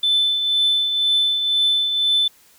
sine tone with tremolo, 3520 Hz, A7, in tune, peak -12 dBFS, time 0.03-2.28 s, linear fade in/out 5 ms, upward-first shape triangle, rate 2 Hz, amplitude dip 55%, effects tanh soft clip ceiling -11 dBFS + white hiss -53 dBFS RMS until 2.58 s

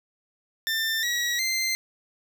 20% pulse tone with pitch steps, 1790 / 1917 / 2082 Hz, A6 / A#6 / C7, +29 / +48 / -9 cents, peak -19 dBFS, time 0.67-1.75 s, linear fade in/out 0 ms, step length 360 ms, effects none

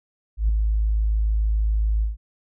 sine tone with ADSR envelope, 53.5 Hz, A1, 48 cents flat, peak -13 dBFS, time 0.37-2.17 s, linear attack 120 ms, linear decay 3 ms, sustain -4 dB, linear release 150 ms, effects tanh soft clip ceiling -12 dBFS

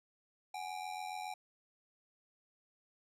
square ring-modulated tone, 788 Hz, G5, 9 cents sharp, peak -38 dBFS, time 0.54-1.34 s, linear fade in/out 5 ms, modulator 43.6 Hz, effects low-pass 11000 Hz 12 dB/octave

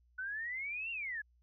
sine exponential two-way sweep, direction up then down, 1480 to 2794 to 1659 Hz, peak -37 dBFS, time 0.18-1.22 s, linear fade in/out 10 ms, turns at 0.91 s, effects added 60 Hz sine -66 dBFS peak until 1.42 s

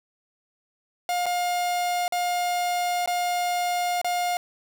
45% pulse tone with dropouts, 710 Hz, F5, 28 cents sharp, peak -23 dBFS, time 1.09-4.37 s, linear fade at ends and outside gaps 1 ms, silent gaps 1.258-1.264 / 2.08-2.123 / 3.06-3.075 / 4.015-4.045 s, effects none

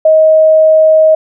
sine tone, 630 Hz, D#5, 21 cents sharp, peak -3 dBFS, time 0.05-1.15 s, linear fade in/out 5 ms, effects none

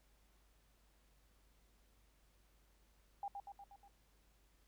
sine tone with echo, 802 Hz, G5, 39 cents sharp, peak -40 dBFS, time 3.23-3.28 s, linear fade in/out 2 ms, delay 120 ms, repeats 5, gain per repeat -4 dB, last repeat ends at 3.88 s, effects added 50 Hz sine -70 dBFS peak until 4.67 s + pink hiss -75 dBFS RMS until 4.67 s

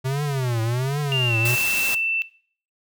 square tone with vibrato, 128.7 Hz, C3, 28 cents flat, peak -22 dBFS, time 0.04-1.56 s, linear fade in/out 20 ms, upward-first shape triangle, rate 1.3 Hz, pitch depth 260 cents each way
sine tone with pitch glide, 2794 to 2669 Hz, F7 to E7, 0 to +21 cents, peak -21 dBFS, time 1.12-2.22 s, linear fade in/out 0 ms, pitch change -79 cents, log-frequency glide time 1.27-1.36 s
white noise, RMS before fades -27 dBFS, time 1.45-1.95 s, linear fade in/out 5 ms
effects noise-tail reverb RT60 0.5 s tail -18 dB re dry

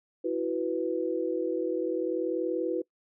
sine chord, E suspended second, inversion none, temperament equal, 329.6 / 370 / 493.9 Hz, E4 / F#4 / B4, 0 / 0 / 0 cents, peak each -31 dBFS, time 0.24-2.82 s, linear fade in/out 10 ms, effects noise-tail reverb RT60 0.1 s tail -22 dB re dry

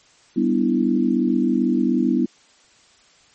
sine chord, E minor seventh, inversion first, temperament equal, 196 / 246.9 / 293.7 / 329.6 Hz, G3 / B3 / D4 / E4, 0 / 0 / 0 / 0 cents, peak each -23 / -19 / -24 / -22 dBFS, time 0.36-2.26 s, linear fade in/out 10 ms, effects white hiss -54 dBFS RMS until 3.34 s + MP3 32 kbps

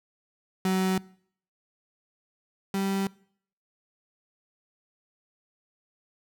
35% pulse tone pair in turn, 187.9 / 195.01 Hz, F#3 / G3, +27 / -9 cents, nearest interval minor second, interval 64 cents, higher second, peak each -21 / -24 dBFS, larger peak first, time 0.65-0.98 / 2.74-3.07 s, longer neither, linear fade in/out 2 ms, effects noise-tail reverb RT60 0.6 s tail -23 dB re dry

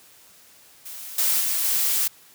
blue noise with level steps, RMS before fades -37 / -21 / -24 / -22 dBFS, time 0.85-2.08 s, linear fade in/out 10 ms, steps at 1.18 / 1.4 / 1.64 s, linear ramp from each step 5 ms, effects white hiss -52 dBFS RMS until 2.34 s + high-pass 60 Hz 12 dB/octave

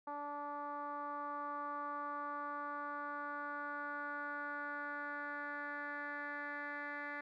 10% pulse tone with low-pass filter sweep, 290.2 Hz, D4, 21 cents flat, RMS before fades -43 dBFS, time 0.07-7.21 s, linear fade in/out 5 ms, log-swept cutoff 1000 to 1900 Hz, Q 4.5, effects none

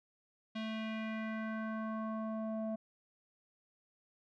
square tone with low-pass filter sweep, 220 Hz, A3, in tune, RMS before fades -39 dBFS, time 0.55-2.76 s, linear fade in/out 10 ms, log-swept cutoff 3400 to 660 Hz, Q 2.5, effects none

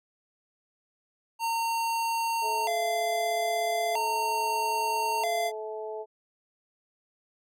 square tone with vibrato, 793 Hz, G5, 20 cents sharp, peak -27 dBFS, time 1.39-5.52 s, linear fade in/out 50 ms, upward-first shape square, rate 0.39 Hz, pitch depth 250 cents each way
harmonic tone, 216.6 Hz, A3, 27 cents flat, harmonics 2 / 3 / 4, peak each -35 / -39 / -41 dBFS, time 2.41-6.06 s, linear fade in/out 50 ms
effects none

